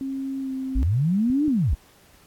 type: tone with pitch glide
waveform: sine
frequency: 269.4 to 263.4 Hz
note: C#4 to C4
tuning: -49 to +12 cents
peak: -26 dBFS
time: 0.01-0.83 s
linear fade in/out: 0 ms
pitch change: -39 cents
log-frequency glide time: 0.4-0.52 s
type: linear two-way sweep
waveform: sine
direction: up then down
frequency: 41.4 to 311.1 to 41.4 Hz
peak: -18 dBFS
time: 0.75-1.75 s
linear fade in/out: 10 ms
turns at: 1.46 s
type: clicks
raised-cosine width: 5 ms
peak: -24 dBFS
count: 3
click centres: 1.301 / 1.48 / 1.731 s
effects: pink hiss -55 dBFS RMS until 2.26 s + AAC 64 kbps